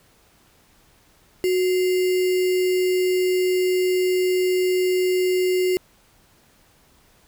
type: tone with sample-and-hold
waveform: sine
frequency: 367.7 Hz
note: F#4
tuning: 11 cents flat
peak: -17 dBFS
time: 1.44-5.77 s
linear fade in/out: 0 ms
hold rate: 2450 Hz
effects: pink hiss -57 dBFS RMS until 7.27 s